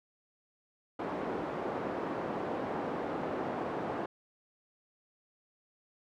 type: band-pass noise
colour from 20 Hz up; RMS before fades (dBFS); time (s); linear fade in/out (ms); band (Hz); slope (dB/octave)
pink; -36; 0.99-4.06; 5; 280 to 910; 12
effects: none